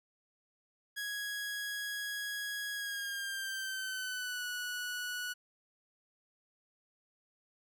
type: tone with pitch glide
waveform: sawtooth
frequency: 1661.2 to 1471.4 Hz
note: G#6 to F#6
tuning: 0 to -10 cents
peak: -33 dBFS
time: 0.96-5.34 s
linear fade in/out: 20 ms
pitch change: -210 cents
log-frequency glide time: 2.73-4.45 s
effects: none